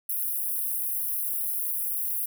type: high-pass noise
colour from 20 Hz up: white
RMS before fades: -29 dBFS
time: 0.09-2.26 s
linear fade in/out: 5 ms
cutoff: 10000 Hz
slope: 96 dB/octave
effects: none